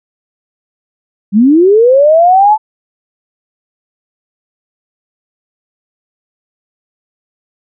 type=linear sweep; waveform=sine; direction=up; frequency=188.7 to 880 Hz; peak=-3 dBFS; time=1.32-2.58 s; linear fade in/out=50 ms; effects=none